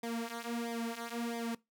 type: tone with flanger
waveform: sawtooth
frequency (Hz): 233.1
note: A#3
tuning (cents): 0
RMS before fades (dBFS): -38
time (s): 0.03-1.55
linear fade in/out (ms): 5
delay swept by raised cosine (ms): 0.71 to 4.71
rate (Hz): 1.5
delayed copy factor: -0.85
effects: noise-tail reverb RT60 0.2 s tail -22 dB re dry